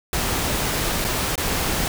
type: noise with dropouts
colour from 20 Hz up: pink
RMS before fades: -23 dBFS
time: 0.13-1.88 s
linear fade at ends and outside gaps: 1 ms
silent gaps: 1.044-1.048 / 1.356-1.378 s
effects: none